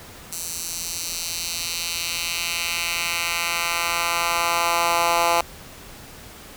10% pulse tone with high-pass filter sweep, 170.3 Hz, F3, 43 cents flat, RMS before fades -24 dBFS, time 0.32-5.41 s, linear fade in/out 2 ms, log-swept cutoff 7100 to 760 Hz, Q 1.2, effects pink hiss -42 dBFS RMS until 6.56 s

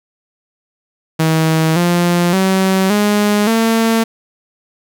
sawtooth tone with pitch steps, 159.9 / 174.37 / 190.15 / 207.4 / 226.1 Hz, D#3 / F3 / F#3 / G#3 / A3, +48 / -2 / +48 / -2 / +47 cents, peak -7 dBFS, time 1.19-4.04 s, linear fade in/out 10 ms, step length 570 ms, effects 8-bit

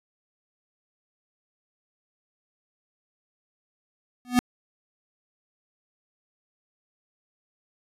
square tone with exponential growth, 246.9 Hz, B3, in tune, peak -13 dBFS, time 4.25-4.39 s, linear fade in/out 0 ms, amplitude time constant 30 ms, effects resampled to 32000 Hz

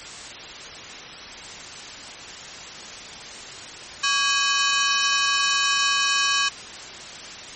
15% pulse ring-modulated tone, 1384 Hz, F6, 16 cents flat, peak -9 dBFS, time 4.03-6.49 s, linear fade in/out 10 ms, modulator 254 Hz, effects white hiss -37 dBFS RMS until 7.55 s + MP3 32 kbps

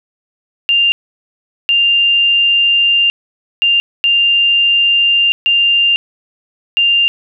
sine tone bursts at uneven times, 2794 Hz, F7, in tune, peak -8 dBFS, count 6, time 0.69-0.92 / 1.69-3.1 / 3.62-3.8 / 4.04-5.32 / 5.46-5.96 / 6.77-7.08 s, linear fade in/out 0 ms, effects none

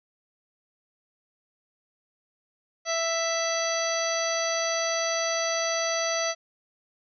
harmonic tone, 661 Hz, E5, 5 cents sharp, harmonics 1 / 2 / 3 / 4 / 5 / 6 / 7 / 9, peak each -28 / -33 / -33 / -39 / -38 / -40 / -35 / -31 dBFS, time 2.85-6.35 s, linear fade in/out 50 ms, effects none

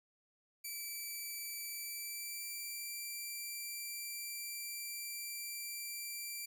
5% pulse tone with pitch glide, 2318 to 2352 Hz, D7 to D7, -23 to +2 cents, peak -32 dBFS, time 0.64-6.46 s, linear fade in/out 10 ms, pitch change +25 cents, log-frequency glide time 1.68-2.89 s, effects none

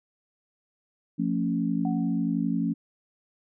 sine chord, F augmented, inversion none, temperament equal with one note detuned, 174.61 / 225.1 / 277.2 Hz, F3 / A3 / C#4, 0 / +40 / 0 cents, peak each -28 dBFS, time 1.18-2.74 s, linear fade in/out 20 ms
sine tone with exponential decay, 741 Hz, F#5, 2 cents sharp, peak -32 dBFS, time 1.85-2.41 s, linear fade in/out 2 ms, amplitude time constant 120 ms
effects none

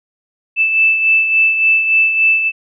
sine beating tone pair, 2637 / 2640.5 Hz, E7 / E7, 0 / +2 cents, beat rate 3.5 Hz, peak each -10 / -19 dBFS, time 0.56-2.52 s, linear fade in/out 50 ms, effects none

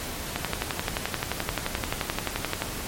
click train, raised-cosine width 0.3 ms, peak -9 dBFS, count 27, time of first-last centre 0.36-2.621 s, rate 11.5 Hz, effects pink hiss -34 dBFS RMS until 2.87 s + MP3 64 kbps

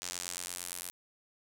square tone with band-pass filter sweep, 44.36 Hz, F1, 28 cents sharp, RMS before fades -41 dBFS, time 0.02-0.91 s, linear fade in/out 0 ms, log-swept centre 6900 to 11000 Hz, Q 1.6, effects none

